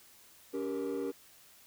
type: chord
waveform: triangle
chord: G diminished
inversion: second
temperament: just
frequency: 282.2 / 392 / 470.4 Hz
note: Db4 / G4 / Bb4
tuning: +31 / 0 / +16 cents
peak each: -34 dBFS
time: 0.53-1.12 s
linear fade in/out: 20 ms
effects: tanh soft clip ceiling -28 dBFS + white hiss -59 dBFS RMS until 1.66 s